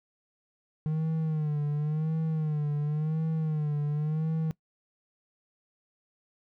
triangle tone with vibrato, 153.5 Hz, D#3, 23 cents flat, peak -24 dBFS, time 0.86-4.51 s, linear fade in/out 0 ms, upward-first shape sine, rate 0.93 Hz, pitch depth 77 cents each way, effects noise-tail reverb RT60 0.1 s tail -21 dB re dry

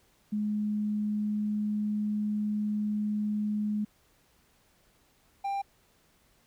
sine / triangle tone pair in turn, 210.1 / 793.2 Hz, G#3 / G5, +20 / +20 cents, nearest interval octave + major seventh, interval 2300 cents, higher second, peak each -27 dBFS, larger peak neither, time 0.32-3.85 / 5.44-5.62 s, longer first, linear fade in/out 10 ms, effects pink hiss -66 dBFS RMS until 6.46 s

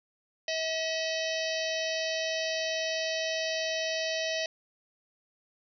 harmonic tone with a mistuned harmonic, 643 Hz, E5, 43 cents flat, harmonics 1 / 3 / 4 / 5 / 6 / 7 / 8 / 9, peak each -32 / -37 / -38 / -39 / -40 / -40 / -41 / -42 dBFS, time 0.48-4.46 s, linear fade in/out 2 ms, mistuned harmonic 5, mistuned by -74 cents, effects none

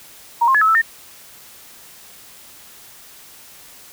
sine tone with pitch steps, 939 / 1062 / 1702 / 1292 / 1319 / 1815 Hz, A#5 / C6 / G#6 / E6 / E6 / A#6, +12 / +25 / +42 / -35 / +1 / -47 cents, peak -11 dBFS, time 0.41-0.818 s, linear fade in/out 10 ms, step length 68 ms, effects white hiss -43 dBFS RMS until 3.92 s

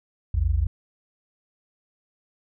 sine tone pair together, 58.27 / 82.41 Hz, A#1 / E2, 0 / 0 cents, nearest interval tritone, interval 600 cents, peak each -22 dBFS, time 0.34-0.67 s, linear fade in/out 5 ms, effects none

